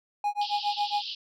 triangle tone with tremolo, 825 Hz, G#5, 12 cents flat, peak -21 dBFS, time 0.24-1.02 s, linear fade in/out 2 ms, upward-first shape sine, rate 7.3 Hz, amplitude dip 100%
pink band-pass noise, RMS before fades -36 dBFS, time 0.41-1.15 s, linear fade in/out 5 ms, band 2800 to 5100 Hz, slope 96 dB/octave
effects none

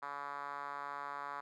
5% pulse tone with band-pass filter, 142.5 Hz, C#3, 48 cents sharp, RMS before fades -43 dBFS, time 0.02-1.41 s, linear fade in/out 10 ms, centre 1100 Hz, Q 2.6, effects none

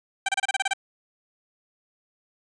15% pulse tone bursts, 780 Hz, G5, 9 cents flat, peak -15 dBFS, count 9, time 0.26-0.735 s, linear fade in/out 5 ms, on 27 ms, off 29 ms, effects resampled to 22050 Hz

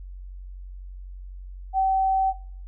sine tone, 767 Hz, G5, 38 cents flat, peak -18 dBFS, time 1.73-2.34 s, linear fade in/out 50 ms, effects noise-tail reverb RT60 0.5 s tail -19 dB re dry + added 46 Hz sine -36 dBFS peak until 2.67 s

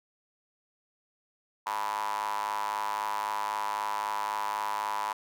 square tone with high-pass filter, 51.91 Hz, G#1, in tune, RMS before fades -32 dBFS, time 1.66-5.13 s, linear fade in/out 5 ms, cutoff 950 Hz, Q 8.8, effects none

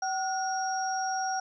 sine tone cluster, 762 / 1439 / 5620 Hz, G5 / F#6 / F8, -49 / -49 / +10 cents, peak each -29 / -36 / -36 dBFS, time 0.02-1.4 s, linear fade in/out 5 ms, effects none

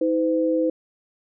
sine tone pair together, 319.4 / 509 Hz, D#4 / C5, +45 / -48 cents, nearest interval minor sixth, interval 807 cents, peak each -21 dBFS, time 0.01-0.7 s, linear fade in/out 5 ms, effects none

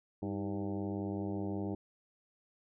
harmonic tone with a mistuned harmonic, 98.8 Hz, G2, 14 cents sharp, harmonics 1 / 2 / 3 / 4 / 5 / 6 / 7 / 8 / 9, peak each -41 / -39 / -39 / -43 / -49 / -49 / -51 / -51 / -56 dBFS, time 0.22-1.75 s, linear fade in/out 5 ms, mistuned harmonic 3, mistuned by +77 cents, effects none

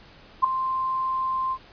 sine tone with ADSR envelope, 1046.5 Hz, C6, in tune, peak -11 dBFS, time 0.42-1.58 s, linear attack 23 ms, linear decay 4 ms, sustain -12 dB, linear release 59 ms, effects pink hiss -50 dBFS RMS until 1.72 s + resampled to 11025 Hz

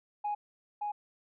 sine tone with echo, 830.6 Hz, G#5, in tune, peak -29 dBFS, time 0.24-0.35 s, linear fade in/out 10 ms, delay 570 ms, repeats 1, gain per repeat -2 dB, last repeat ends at 0.92 s, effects tanh soft clip ceiling -27 dBFS

